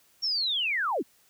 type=linear sweep; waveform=sine; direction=down; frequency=5588 to 180 Hz; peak=-25 dBFS; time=0.22-1.03 s; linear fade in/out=20 ms; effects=white hiss -63 dBFS RMS until 1.29 s